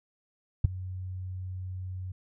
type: tone with ADSR envelope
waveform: sine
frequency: 92.5 Hz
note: F#2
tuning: in tune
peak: -12 dBFS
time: 0.64-2.12 s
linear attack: 8 ms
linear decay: 10 ms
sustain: -22 dB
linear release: 6 ms
effects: none